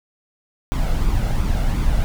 brown noise with flanger, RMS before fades -18 dBFS, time 0.72-2.04 s, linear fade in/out 0 ms, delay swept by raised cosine 0.84 to 1.46 ms, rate 2.8 Hz, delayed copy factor +0.5, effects none

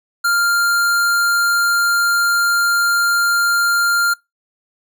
square tone, 1396.9 Hz, F6, in tune, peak -14 dBFS, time 0.24-4.14 s, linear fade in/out 10 ms, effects noise-tail reverb RT60 0.2 s tail -24 dB re dry

